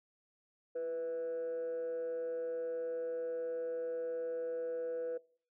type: tone with frequency modulation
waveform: sine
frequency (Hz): 493.9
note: B4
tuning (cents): 0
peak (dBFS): -33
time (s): 0.75-5.18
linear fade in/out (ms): 10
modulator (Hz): 157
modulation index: 0.29
effects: noise-tail reverb RT60 0.5 s tail -24 dB re dry + tanh soft clip ceiling -33 dBFS